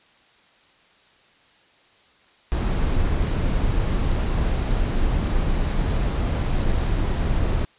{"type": "noise", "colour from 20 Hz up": "brown", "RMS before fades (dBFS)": -21, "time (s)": [2.52, 7.65], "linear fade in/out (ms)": 0, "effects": ["white hiss -56 dBFS RMS until 7.78 s", "resampled to 8000 Hz"]}